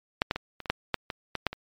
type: clicks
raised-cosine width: 0.3 ms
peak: -6 / -9 / -15 / -22 / -22 / -6 / -8 / -16 / -13 / -8 / -20 dBFS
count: 11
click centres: 0.219 / 0.311 / 0.36 / 0.603 / 0.658 / 0.7 / 0.943 / 1.102 / 1.353 / 1.467 / 1.53 s
effects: MP3 96 kbps